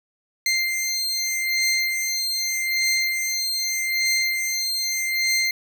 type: beating tone pair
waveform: 20% pulse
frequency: 2093 / 2093.82 Hz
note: C7 / C7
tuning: 0 / +1 cents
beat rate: 0.82 Hz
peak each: -19 dBFS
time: 0.46-5.51 s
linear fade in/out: 2 ms
effects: none